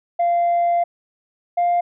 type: tone pair in turn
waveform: sine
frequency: 692 / 700 Hz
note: F5 / F5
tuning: -16 / +4 cents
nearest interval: unison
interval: 20 cents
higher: second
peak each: -13 dBFS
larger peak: neither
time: 0.19-0.84 / 1.57-1.81 s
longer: first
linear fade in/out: 10 ms
effects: tanh soft clip ceiling -13 dBFS